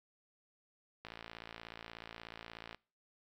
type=click train; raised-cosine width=0.3 ms; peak=-30 dBFS; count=97; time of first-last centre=1.05-2.746 s; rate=56.6 Hz; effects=noise-tail reverb RT60 0.4 s tail -25 dB re dry